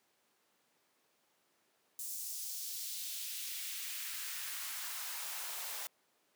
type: noise with high-pass filter sweep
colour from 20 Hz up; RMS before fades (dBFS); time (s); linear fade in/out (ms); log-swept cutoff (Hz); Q
white; -42; 1.99-5.87; 0; 7300 to 580; 1.2
effects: pink hiss -74 dBFS RMS until 6.35 s + high-pass 300 Hz 12 dB/octave